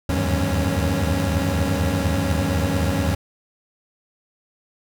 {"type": "tone cluster", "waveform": "25% pulse", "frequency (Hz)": [77.4, 81.4, 93.1, 101.7, 275.4], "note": ["D#2", "E2", "F#2", "G#2", "C#4"], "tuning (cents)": [-9, -21, 11, -36, -11], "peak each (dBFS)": -22, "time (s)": [0.09, 3.15], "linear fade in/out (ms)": 5, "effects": []}